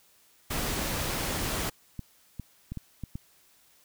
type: noise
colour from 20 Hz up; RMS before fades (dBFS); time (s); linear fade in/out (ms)
pink; -31; 0.5-1.7; 10
type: clicks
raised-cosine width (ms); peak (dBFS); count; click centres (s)
5; -23; 6; 1.993 / 2.397 / 2.72 / 2.773 / 3.037 / 3.155
effects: white hiss -62 dBFS RMS until 3.84 s